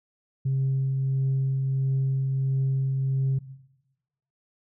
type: tone with tremolo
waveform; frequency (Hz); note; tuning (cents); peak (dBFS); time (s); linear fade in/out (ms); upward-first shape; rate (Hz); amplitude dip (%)
sine; 134.1; C3; +43; -19; 0.45-3.39; 10; triangle; 1.5; 35
effects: noise-tail reverb RT60 1.0 s tail -17 dB re dry + tanh soft clip ceiling -19 dBFS